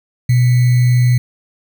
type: tone with sample-and-hold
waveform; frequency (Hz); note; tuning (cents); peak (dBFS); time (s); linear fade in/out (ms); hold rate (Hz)
sine; 123.47; B2; 0; -8; 0.29-1.18; 5; 2100
effects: none